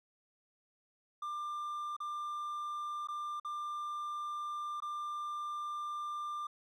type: tone with dropouts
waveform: triangle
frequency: 1192 Hz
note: D6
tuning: 25 cents sharp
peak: -35 dBFS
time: 1.22-6.47 s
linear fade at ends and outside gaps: 5 ms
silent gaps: 1.966-2.002 / 3.073-3.085 / 3.399-3.447 / 4.803-4.821 s
effects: none